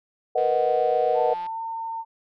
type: chord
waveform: sine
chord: B major seventh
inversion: third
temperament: equal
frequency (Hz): 466.2 / 493.9 / 622.3 / 740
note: A#4 / B4 / D#5 / F#5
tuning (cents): 0 / 0 / 0 / 0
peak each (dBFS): -26 / -24 / -25 / -23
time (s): 0.35-1.34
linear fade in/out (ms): 10
type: click train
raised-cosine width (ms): 0.3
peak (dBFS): -30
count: 192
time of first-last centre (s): 0.38-1.465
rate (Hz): 176
type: tone with pitch glide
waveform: sine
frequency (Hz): 880 to 906.3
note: A5 to A#5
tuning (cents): 0 to -49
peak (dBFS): -28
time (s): 1.14-2.05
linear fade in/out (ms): 50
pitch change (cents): +51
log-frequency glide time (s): 1.39-1.59
effects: none